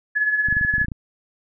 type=tone with tremolo; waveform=sine; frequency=1703 Hz; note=G#6; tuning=43 cents sharp; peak=-15 dBFS; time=0.15-0.86 s; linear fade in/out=20 ms; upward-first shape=sine; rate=17 Hz; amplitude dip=55%
type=clicks; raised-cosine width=5 ms; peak=-17 dBFS; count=11; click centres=0.486 / 0.526 / 0.568 / 0.612 / 0.649 / 0.739 / 0.782 / 0.815 / 0.846 / 0.884 / 0.918 s
effects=none